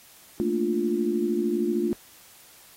sine chord, Bb major seventh, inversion third, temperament equal, 220 / 233.1 / 293.7 / 349.2 Hz, A3 / Bb3 / D4 / F4, 0 / 0 / 0 / 0 cents, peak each -28 / -31 / -30 / -25 dBFS, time 0.4-1.93 s, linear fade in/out 0 ms, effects white hiss -52 dBFS RMS until 2.76 s + AAC 48 kbps

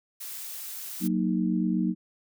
blue noise, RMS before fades -38 dBFS, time 0.2-1.08 s, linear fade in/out 10 ms
sine chord, D# minor, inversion first, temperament equal, 185 / 233.1 / 311.1 Hz, F#3 / A#3 / D#4, 0 / 0 / 0 cents, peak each -26 / -28 / -29 dBFS, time 1-1.95 s, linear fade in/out 50 ms
effects none

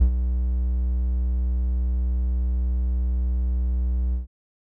triangle tone with ADSR envelope, 61.7 Hz, B1, 1 cent flat, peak -9 dBFS, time 0-4.27 s, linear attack 16 ms, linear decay 84 ms, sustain -9 dB, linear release 130 ms, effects none

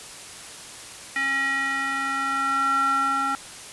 square tone with band-pass filter sweep, 272.3 Hz, C#4, 31 cents flat, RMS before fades -24 dBFS, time 1.16-3.35 s, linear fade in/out 0 ms, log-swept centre 2000 to 1200 Hz, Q 5.9, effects white hiss -40 dBFS RMS until 3.72 s + resampled to 24000 Hz

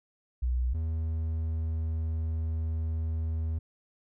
sine / triangle tone pair in turn, 61.74 / 80.31 Hz, B1 / E2, 0 / -45 cents, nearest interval perfect fourth, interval 455 cents, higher second, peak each -25 / -26 dBFS, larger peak first, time 0.42-0.74 / 0.74-3.59 s, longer second, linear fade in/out 10 ms, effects none

